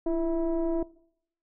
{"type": "tone with frequency modulation", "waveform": "sine", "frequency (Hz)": 335.3, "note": "E4", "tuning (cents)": 30, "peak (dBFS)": -23, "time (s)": [0.06, 0.83], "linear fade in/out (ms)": 5, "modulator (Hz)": 320, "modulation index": 0.88, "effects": ["noise-tail reverb RT60 0.7 s tail -22 dB re dry", "tanh soft clip ceiling -19 dBFS"]}